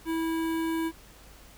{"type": "tone with notch filter", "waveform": "square", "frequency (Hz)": 326.3, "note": "E4", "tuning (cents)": -18, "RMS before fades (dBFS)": -29, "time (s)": [0.05, 0.92], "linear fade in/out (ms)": 50, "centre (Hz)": 5400, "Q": 0.83, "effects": ["added 50 Hz sine -52 dBFS peak until 1.57 s", "pink hiss -53 dBFS RMS until 1.57 s"]}